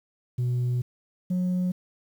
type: tone pair in turn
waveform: sine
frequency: 123.47 / 181.48 Hz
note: B2 / F#3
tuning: 0 / -33 cents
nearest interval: perfect fifth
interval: 667 cents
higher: second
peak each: -20 dBFS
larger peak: neither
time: 0.38-0.82 / 1.3-1.72 s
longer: first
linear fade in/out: 10 ms
effects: tanh soft clip ceiling -22 dBFS + 9-bit